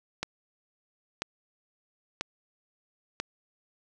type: click train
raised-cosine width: 0.2 ms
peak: -13 dBFS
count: 4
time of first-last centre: 0.23-3.2 s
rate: 1.01 Hz
effects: none